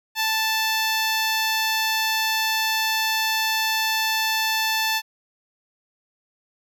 10% pulse tone, 880 Hz, A5, in tune, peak -12 dBFS, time 0.15-5.02 s, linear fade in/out 50 ms, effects none

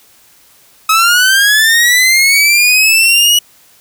sawtooth linear sweep, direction up, 1272 to 2931 Hz, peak -3 dBFS, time 0.89-3.39 s, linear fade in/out 5 ms, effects white hiss -46 dBFS RMS until 3.8 s

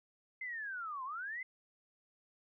sine linear two-way sweep, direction down then up, 2088 to 999 to 2088 Hz, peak -39 dBFS, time 0.41-1.43 s, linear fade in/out 5 ms, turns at 1.04 s, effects none

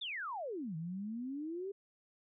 sine exponential two-way sweep, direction down then up, 3729 to 155.56 to 405.7 Hz, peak -38 dBFS, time 0.01-1.72 s, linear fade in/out 10 ms, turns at 0.76 s, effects none

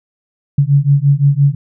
sine beating tone pair, 138.59 / 144.39 Hz, C#3 / D3, 0 / -29 cents, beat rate 5.8 Hz, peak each -11 dBFS, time 0.58-1.55 s, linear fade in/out 5 ms, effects none

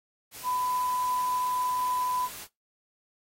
sine tone in noise, 1000 Hz, B5, 21 cents sharp, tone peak -26 dBFS, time 0.43-2.29 s, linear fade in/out 50 ms, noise white, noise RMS -42 dBFS, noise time 0.31-2.48 s, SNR +13 dB, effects noise-tail reverb RT60 0.2 s tail -23 dB re dry + AAC 48 kbps

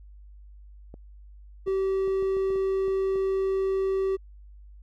clicks, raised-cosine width 2 ms, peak -30 dBFS, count 9, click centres 0.941 / 1.675 / 2.078 / 2.226 / 2.368 / 2.504 / 2.559 / 2.881 / 3.158 s
triangle tone, 384.8 Hz, G4, 32 cents flat, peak -21 dBFS, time 1.66-4.17 s, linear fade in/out 20 ms
effects added 50 Hz sine -45 dBFS peak until 4.82 s

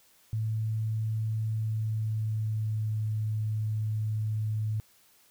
sine tone with pitch glide, 110 to 108.17 Hz, A2 to A2, 0 to -29 cents, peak -27 dBFS, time 0.33-4.8 s, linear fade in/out 0 ms, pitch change -29 cents, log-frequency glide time 1.5-3.05 s, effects white hiss -62 dBFS RMS until 5.3 s

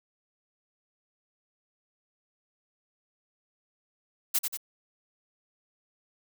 blue noise with echo, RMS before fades -25 dBFS, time 4.34-4.39 s, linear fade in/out 10 ms, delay 92 ms, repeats 2, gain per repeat -5 dB, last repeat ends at 4.574 s, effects none

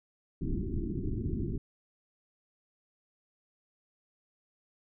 pink low-pass noise, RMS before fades -33 dBFS, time 0.41-1.58 s, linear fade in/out 5 ms, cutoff 390 Hz, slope 96 dB/octave, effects none

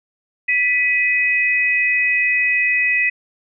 sine tone pair together, 1975.5 / 2522 Hz, B6 / D#7, 0 / +23 cents, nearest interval major third, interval 423 cents, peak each -17 dBFS, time 0.48-3.1 s, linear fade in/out 10 ms, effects none

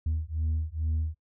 sine beating tone pair, 77.78 / 80.08 Hz, D#2 / E2, 0 / -50 cents, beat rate 2.3 Hz, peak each -28 dBFS, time 0.06-1.15 s, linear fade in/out 5 ms, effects noise-tail reverb RT60 0.1 s tail -23 dB re dry + tanh soft clip ceiling -23 dBFS

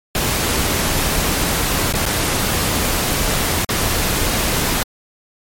pink noise with dropouts, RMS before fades -18 dBFS, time 0.15-4.83 s, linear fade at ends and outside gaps 1 ms, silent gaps 1.926-1.937 / 2.055-2.062 / 3.647-3.69 s, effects MP3 64 kbps

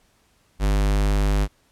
square tone, 50.3 Hz, G1, 45 cents sharp, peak -18 dBFS, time 0.59-1.48 s, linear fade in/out 50 ms, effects pink hiss -62 dBFS RMS until 1.71 s + low-pass 12000 Hz 12 dB/octave

